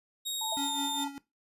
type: tone with pitch glide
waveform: sawtooth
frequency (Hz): 3760 to 3621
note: A#7 to A7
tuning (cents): +14 to +49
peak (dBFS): -29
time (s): 0.25-1.05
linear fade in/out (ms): 20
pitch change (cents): -65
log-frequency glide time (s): 0.48-0.78
type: tone with vibrato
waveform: sine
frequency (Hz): 885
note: A5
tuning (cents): +10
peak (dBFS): -35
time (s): 0.41-1.08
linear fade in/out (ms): 5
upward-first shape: triangle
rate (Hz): 15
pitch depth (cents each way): 23
type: tone with exponential decay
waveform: sine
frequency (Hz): 659.3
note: E5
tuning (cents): 0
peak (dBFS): -32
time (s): 0.52-0.63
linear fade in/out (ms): 5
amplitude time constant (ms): 23
type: tone with tremolo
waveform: square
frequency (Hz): 279.4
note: C#4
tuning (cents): +14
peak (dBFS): -33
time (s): 0.57-1.18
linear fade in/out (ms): 0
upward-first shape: sine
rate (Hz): 4.9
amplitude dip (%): 75
effects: noise-tail reverb RT60 0.2 s tail -18 dB re dry + resampled to 32000 Hz